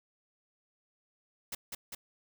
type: noise with echo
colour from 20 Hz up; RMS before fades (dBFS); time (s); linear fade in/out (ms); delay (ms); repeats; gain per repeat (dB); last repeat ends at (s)
white; -38; 1.52-1.55; 5; 200; 2; -2; 1.95
effects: none